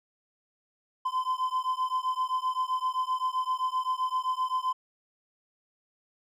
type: beating tone pair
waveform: triangle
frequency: 1021 / 1028.7 Hz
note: C6 / C6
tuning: -43 / -30 cents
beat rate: 7.7 Hz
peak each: -28 dBFS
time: 1.05-4.73 s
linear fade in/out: 10 ms
effects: none